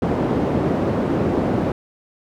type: band-pass noise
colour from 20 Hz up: white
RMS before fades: -20 dBFS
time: 0.02-1.72 s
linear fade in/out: 2 ms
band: 100 to 400 Hz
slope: 12 dB/octave
effects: none